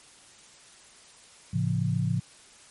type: chord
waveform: sine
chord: A augmented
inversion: none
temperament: just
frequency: 110 / 137.5 / 171.88 Hz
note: A2 / C#3 / E#3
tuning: 0 / -14 / -27 cents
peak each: -28 dBFS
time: 1.53-2.2 s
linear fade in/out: 10 ms
effects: white hiss -53 dBFS RMS until 2.7 s + MP3 48 kbps